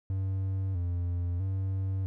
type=tone with vibrato; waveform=triangle; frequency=91.6 Hz; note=F#2; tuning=17 cents flat; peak=-26 dBFS; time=0.1-2.06 s; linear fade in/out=0 ms; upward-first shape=square; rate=0.77 Hz; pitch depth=77 cents each way; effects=none